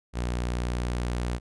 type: tone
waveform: sawtooth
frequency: 60.3 Hz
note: B1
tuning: 41 cents flat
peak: -23 dBFS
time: 0.13-1.4 s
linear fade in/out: 50 ms
effects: resampled to 24000 Hz